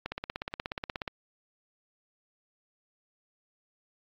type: click train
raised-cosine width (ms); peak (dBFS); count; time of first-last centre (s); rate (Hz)
0.3; -17; 18; 0.06-1.078; 16.7
effects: low-pass 5000 Hz 12 dB/octave + AAC 48 kbps